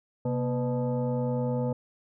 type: tone with frequency modulation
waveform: sine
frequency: 130.2 Hz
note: C3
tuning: 8 cents flat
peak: -25 dBFS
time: 0.25-1.73 s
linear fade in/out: 5 ms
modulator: 370 Hz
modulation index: 1.3
effects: none